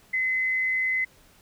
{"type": "tone with amplitude modulation", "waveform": "sine", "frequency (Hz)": 2040, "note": "C7", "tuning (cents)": -44, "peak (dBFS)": -21, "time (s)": [0.13, 1.05], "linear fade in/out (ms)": 10, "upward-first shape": "sine", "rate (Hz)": 190, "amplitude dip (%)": 30, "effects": ["pink hiss -57 dBFS RMS until 1.41 s"]}